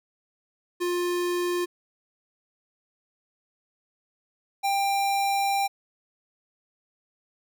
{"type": "tone pair in turn", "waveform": "square", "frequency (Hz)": [353, 792.5], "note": ["F4", "G5"], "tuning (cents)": [19, 19], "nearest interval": "octave + major second", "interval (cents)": 1400, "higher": "second", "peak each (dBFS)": [-25, -23], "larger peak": "second", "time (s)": [[0.8, 1.66], [4.63, 5.68]], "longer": "second", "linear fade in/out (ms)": 20, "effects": []}